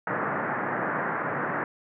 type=band-pass noise; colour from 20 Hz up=white; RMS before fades=-29 dBFS; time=0.07-1.64 s; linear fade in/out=2 ms; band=120 to 1800 Hz; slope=48 dB/octave; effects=none